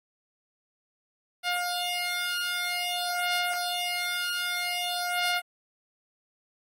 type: beating tone pair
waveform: 10% pulse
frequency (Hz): 710 / 710.52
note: F5 / F5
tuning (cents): +28 / +30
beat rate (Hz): 0.52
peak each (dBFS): -22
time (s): 1.43-5.42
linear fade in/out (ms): 50
effects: AAC 48 kbps